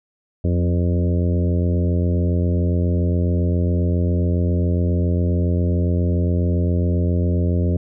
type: harmonic tone with a mistuned harmonic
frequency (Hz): 87.31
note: F2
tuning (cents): 0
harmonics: 1 / 2 / 3 / 4 / 5 / 6 / 7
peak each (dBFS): -17 / -23 / -27 / -29 / -31 / -33 / -34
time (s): 0.44-7.77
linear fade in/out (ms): 5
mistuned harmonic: 2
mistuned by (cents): +25
effects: none